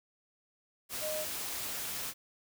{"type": "tone in noise", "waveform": "sine", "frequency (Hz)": 616, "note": "D#5", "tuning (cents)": -17, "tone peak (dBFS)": -35, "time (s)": [1, 1.26], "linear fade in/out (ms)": 50, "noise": "white", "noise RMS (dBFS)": -38, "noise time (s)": [0.89, 2.14], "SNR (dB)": 0, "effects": []}